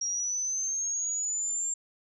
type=linear sweep; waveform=sine; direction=up; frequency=5640 to 7410 Hz; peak=-28 dBFS; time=0.01-1.74 s; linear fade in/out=5 ms; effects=none